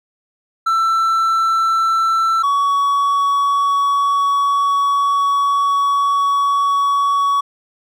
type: tone pair in turn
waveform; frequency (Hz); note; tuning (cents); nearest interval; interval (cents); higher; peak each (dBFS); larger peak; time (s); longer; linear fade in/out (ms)
triangle; 1335 / 1125.5; E6 / C#6; +22 / +26; minor third; 296; first; -11; neither; 0.66-2.43 / 2.43-7.41; second; 10
effects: none